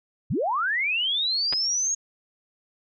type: linear sweep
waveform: sine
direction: up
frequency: 77 to 6645 Hz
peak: -22 dBFS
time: 0.3-1.95 s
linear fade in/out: 10 ms
type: clicks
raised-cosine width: 0.3 ms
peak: -15 dBFS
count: 2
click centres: 1.526 / 1.534 s
effects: none